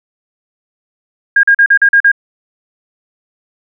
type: tone bursts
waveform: sine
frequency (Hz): 1622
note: G#6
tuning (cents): -41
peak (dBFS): -4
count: 7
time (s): 1.36-2.117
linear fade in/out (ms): 5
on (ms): 73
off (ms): 41
effects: none